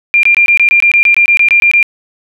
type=tone bursts; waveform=sine; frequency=2390 Hz; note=D7; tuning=30 cents sharp; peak=-4 dBFS; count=15; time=0.14-1.828 s; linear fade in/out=0 ms; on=92 ms; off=22 ms; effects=none